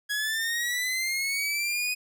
sawtooth linear sweep, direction up, 1661.2 to 2500 Hz, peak -23 dBFS, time 0.09-1.95 s, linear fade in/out 20 ms, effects none

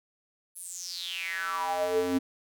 square tone with high-pass filter sweep, 89.3 Hz, F2, 39 cents sharp, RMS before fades -31 dBFS, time 0.55-2.19 s, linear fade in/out 20 ms, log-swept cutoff 11000 to 270 Hz, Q 7.5, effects none

